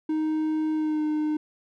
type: tone with pitch glide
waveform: triangle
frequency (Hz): 311.6 to 305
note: D#4 to D#4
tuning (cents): +3 to -34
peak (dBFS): -21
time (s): 0.09-1.37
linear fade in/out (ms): 5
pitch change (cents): -37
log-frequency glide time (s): 0.74-1.03
effects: none